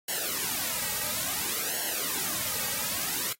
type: noise with flanger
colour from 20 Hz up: white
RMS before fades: -31 dBFS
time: 0.08-3.33 s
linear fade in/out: 5 ms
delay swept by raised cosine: 0.81 to 2.91 ms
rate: 0.58 Hz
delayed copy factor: -0.8
effects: noise-tail reverb RT60 0.1 s tail -18 dB re dry + AAC 48 kbps